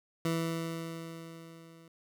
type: tone with level ramp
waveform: 20% pulse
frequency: 164.81 Hz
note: E3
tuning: in tune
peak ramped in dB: -23 to -49 dBFS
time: 0.25-1.88 s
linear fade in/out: 2 ms
effects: none